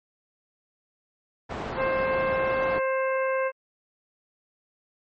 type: low-pass noise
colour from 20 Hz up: white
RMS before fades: -33 dBFS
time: 1.49-2.8 s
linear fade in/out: 20 ms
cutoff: 1000 Hz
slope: 12 dB/octave
type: harmonic tone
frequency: 528 Hz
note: C5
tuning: 16 cents sharp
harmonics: 1 / 2 / 3 / 4 / 5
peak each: -24 / -30 / -33 / -36 / -39 dBFS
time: 1.76-3.52 s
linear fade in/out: 50 ms
effects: MP3 32 kbps